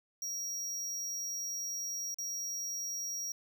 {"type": "tone with dropouts", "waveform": "square", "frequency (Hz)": 5670, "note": "F8", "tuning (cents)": 25, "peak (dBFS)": -36, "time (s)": [0.22, 3.32], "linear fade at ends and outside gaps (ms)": 2, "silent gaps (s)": [2.144, 2.185], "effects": []}